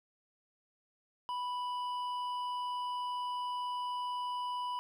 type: tone with hard clipping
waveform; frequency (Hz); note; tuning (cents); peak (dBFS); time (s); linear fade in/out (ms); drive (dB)
sine; 987.8; B5; 0; -36; 1.29-4.79; 0; 7
effects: none